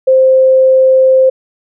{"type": "tone", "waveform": "sine", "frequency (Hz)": 523.3, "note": "C5", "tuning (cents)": 0, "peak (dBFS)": -4, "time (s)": [0.07, 1.3], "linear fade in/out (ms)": 10, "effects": []}